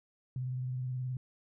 sine tone with vibrato, 127.4 Hz, C3, 46 cents flat, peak -33 dBFS, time 0.36-1.17 s, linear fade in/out 2 ms, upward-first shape sine, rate 19 Hz, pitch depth 37 cents each way, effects none

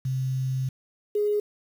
sine tone pair in turn, 130.81 / 416.1 Hz, C3 / G#4, 0 / +3 cents, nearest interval octave + minor sixth, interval 2003 cents, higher second, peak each -24 / -21 dBFS, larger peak second, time 0.05-0.69 / 1.15-1.4 s, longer first, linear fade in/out 5 ms, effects 8-bit

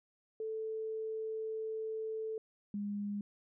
sine tone pair in turn, 440 / 204.3 Hz, A4 / G#3, 0 / -28 cents, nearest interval octave + minor second, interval 1328 cents, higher first, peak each -36 / -35 dBFS, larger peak second, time 0.4-2.38 / 2.74-3.21 s, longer first, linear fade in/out 2 ms, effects none

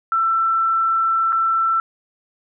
sine tone with dropouts, 1337 Hz, E6, 24 cents sharp, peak -15 dBFS, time 0.12-1.8 s, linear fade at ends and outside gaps 1 ms, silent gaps 1.323-1.328 s, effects none

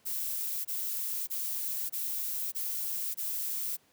violet noise bursts, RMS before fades -34 dBFS, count 6, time 0.05-3.77 s, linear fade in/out 20 ms, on 600 ms, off 24 ms, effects pink hiss -66 dBFS RMS until 3.92 s + high-pass 150 Hz 12 dB/octave

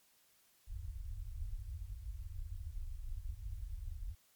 pink low-pass noise, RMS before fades -43 dBFS, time 0.67-4.15 s, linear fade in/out 10 ms, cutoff 100 Hz, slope 96 dB/octave, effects white hiss -70 dBFS RMS until 4.35 s + MP3 96 kbps

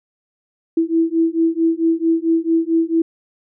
sine beating tone pair, 326.5 / 331 Hz, E4 / E4, -17 / +7 cents, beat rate 4.5 Hz, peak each -17 dBFS, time 0.77-3.02 s, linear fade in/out 5 ms, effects none

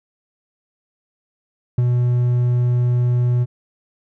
triangle tone with ADSR envelope, 122.5 Hz, B2, 14 cents flat, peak -9 dBFS, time 1.78-3.46 s, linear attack 4 ms, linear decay 25 ms, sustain -3 dB, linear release 35 ms, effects none

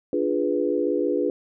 sine chord, D diminished seventh, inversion none, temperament equal, 293.7 / 349.2 / 415.3 / 493.9 Hz, D4 / F4 / Ab4 / Cb5, 0 / 0 / 0 / 0 cents, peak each -26 dBFS, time 0.13-1.3 s, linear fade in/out 2 ms, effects none

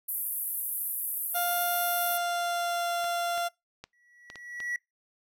pink band-pass noise, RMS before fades -33 dBFS, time 0.08-2.18 s, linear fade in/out 10 ms, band 11000 to 14000 Hz, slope 48 dB/octave
30% pulse tone with pitch glide, 702 to 691.9 Hz, F5 to F5, +9 to -16 cents, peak -25 dBFS, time 1.34-3.49 s, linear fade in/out 20 ms, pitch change -25 cents, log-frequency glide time 1.65-2.89 s
clicks, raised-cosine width 0.2 ms, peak -25 dBFS, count 6, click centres 3.043 / 3.378 / 3.84 / 4.301 / 4.357 / 4.603 s
triangle tone with exponential growth, 1936 Hz, B6, 35 cents flat, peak -26 dBFS, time 3.93-4.76 s, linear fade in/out 2 ms, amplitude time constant 180 ms
effects noise-tail reverb RT60 0.2 s tail -24 dB re dry

